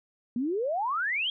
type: exponential sweep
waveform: sine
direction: up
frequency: 228.6 to 3322 Hz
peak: -26 dBFS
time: 0.36-1.3 s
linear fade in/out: 2 ms
effects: none